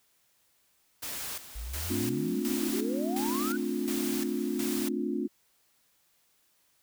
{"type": "noise with tremolo", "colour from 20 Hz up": "white", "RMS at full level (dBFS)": -37, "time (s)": [1.02, 4.89], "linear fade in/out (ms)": 10, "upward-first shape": "square", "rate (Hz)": 1.4, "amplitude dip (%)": 70}
{"type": "exponential sweep", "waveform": "sine", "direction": "up", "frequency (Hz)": [50, 1525], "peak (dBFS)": -35, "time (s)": [1.55, 3.57], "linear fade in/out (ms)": 10}
{"type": "chord", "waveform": "sine", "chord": "D minor seventh", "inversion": "second", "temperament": "equal with one note detuned", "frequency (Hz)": [220, 261.6, 293.7, 354.1], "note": ["A3", "C4", "D4", "F4"], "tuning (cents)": [0, 0, 0, 24], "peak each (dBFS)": -34, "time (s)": [1.89, 5.28], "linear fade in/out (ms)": 20}
{"effects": ["white hiss -69 dBFS RMS until 6.82 s"]}